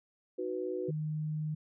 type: chord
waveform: sine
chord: B major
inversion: first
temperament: equal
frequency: 311.1 / 370 / 493.9 Hz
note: D#4 / F#4 / B4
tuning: 0 / 0 / 0 cents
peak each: -41 / -35 / -38 dBFS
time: 0.38-0.91 s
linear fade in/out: 10 ms
type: tone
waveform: sine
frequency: 153.8 Hz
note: D#3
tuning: 20 cents flat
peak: -32 dBFS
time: 0.88-1.55 s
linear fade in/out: 10 ms
effects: none